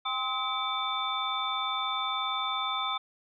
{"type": "tone cluster", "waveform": "sine", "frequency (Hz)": [788, 1042, 1279, 2298, 3549], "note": ["G5", "C6", "D#6", "D7", "A7"], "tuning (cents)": [9, -7, 47, -38, 14], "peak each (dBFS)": [-37, -35, -33, -39, -33], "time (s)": [0.05, 2.98], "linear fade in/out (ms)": 10, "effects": []}